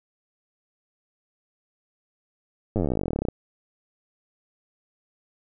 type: slowing click train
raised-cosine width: 2 ms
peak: -12 dBFS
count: 29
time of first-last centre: 2.76-3.286 s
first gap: 9 ms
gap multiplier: 1.05
effects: none